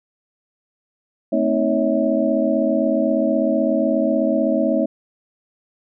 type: tone cluster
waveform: sine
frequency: 222.6 / 258.8 / 314 / 557 / 645 Hz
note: A3 / C4 / D#4 / C#5 / E5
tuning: +20 / -19 / +16 / +8 / -38 cents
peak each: -22 dBFS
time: 1.32-4.86 s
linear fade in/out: 10 ms
effects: none